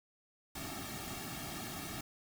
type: noise with comb filter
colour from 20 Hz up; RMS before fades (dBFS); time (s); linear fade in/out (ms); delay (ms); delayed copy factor
pink; -43; 0.55-2.01; 5; 2; -1
effects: none